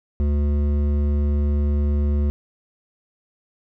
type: tone with hard clipping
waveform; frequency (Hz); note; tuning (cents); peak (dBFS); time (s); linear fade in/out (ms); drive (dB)
sine; 72.6; D2; -19; -19; 0.2-2.3; 0; 11
effects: none